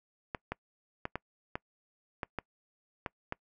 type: clicks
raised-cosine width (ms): 0.5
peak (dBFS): -19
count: 9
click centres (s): 0.348 / 0.52 / 1.054 / 1.156 / 1.555 / 2.232 / 2.387 / 3.062 / 3.324
effects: noise-tail reverb RT60 0.1 s tail -25 dB re dry